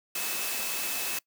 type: tone in noise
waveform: sine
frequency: 2598 Hz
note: E7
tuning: 26 cents flat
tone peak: -39 dBFS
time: 0.15-1.19 s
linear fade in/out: 5 ms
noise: white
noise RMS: -32 dBFS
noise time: 0.15-1.19 s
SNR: -10 dB
effects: noise-tail reverb RT60 0.1 s tail -23 dB re dry + high-pass 200 Hz 12 dB/octave